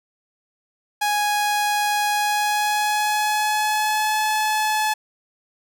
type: tone with pitch glide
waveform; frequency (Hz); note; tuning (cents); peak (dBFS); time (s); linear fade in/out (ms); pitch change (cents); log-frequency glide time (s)
sawtooth; 830.6 to 858.9; G#5 to A5; 0 to -42; -15; 1.01-4.94; 10; +58; 2.11-4.2
effects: none